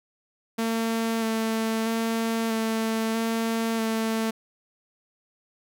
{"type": "tone with vibrato", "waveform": "sawtooth", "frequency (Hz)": 224.9, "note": "A3", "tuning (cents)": 38, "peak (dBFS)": -20, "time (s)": [0.58, 4.31], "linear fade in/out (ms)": 10, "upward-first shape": "square", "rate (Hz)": 0.78, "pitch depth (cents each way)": 14, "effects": []}